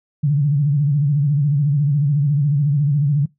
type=tone with vibrato; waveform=sine; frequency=144.3 Hz; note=D3; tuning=30 cents flat; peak=-13 dBFS; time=0.23-3.26 s; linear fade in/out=10 ms; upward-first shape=sine; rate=14 Hz; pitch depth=100 cents each way; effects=noise-tail reverb RT60 0.2 s tail -24 dB re dry